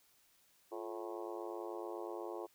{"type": "harmonic tone with a mistuned harmonic", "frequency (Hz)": 108.8, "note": "A2", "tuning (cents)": -19, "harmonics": [3, 4, 5, 6, 7, 8, 9, 10], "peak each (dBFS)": [-45, -47, -49, -51, -52, -53, -54, -55], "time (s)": [0.71, 2.47], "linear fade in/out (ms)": 20, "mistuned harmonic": 3, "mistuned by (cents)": 110, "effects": ["white hiss -70 dBFS RMS until 2.54 s"]}